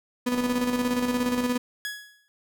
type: tone with tremolo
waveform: 35% pulse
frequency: 246.9 Hz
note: B3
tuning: in tune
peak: -20 dBFS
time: 0.26-1.58 s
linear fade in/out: 10 ms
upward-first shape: square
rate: 17 Hz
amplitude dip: 45%
type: click train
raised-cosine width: 1 ms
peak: -27 dBFS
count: 108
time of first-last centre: 0.32-1.462 s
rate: 93.7 Hz
type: tone with exponential decay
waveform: sawtooth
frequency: 1678 Hz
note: G#6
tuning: 17 cents sharp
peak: -24 dBFS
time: 1.85-2.28 s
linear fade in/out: 0 ms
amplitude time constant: 93 ms
effects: none